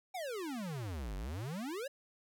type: exponential two-way sweep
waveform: square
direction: down then up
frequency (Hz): 784 to 45.45 to 583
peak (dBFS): -39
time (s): 0.14-1.88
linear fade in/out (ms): 10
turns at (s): 1.16
effects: none